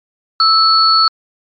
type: tone pair together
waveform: sine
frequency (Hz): 1312 / 4413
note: E6 / C#8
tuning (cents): -9 / -9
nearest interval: octave + major sixth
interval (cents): 2100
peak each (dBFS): -10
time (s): 0.4-1.08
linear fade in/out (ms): 2
effects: MP3 64 kbps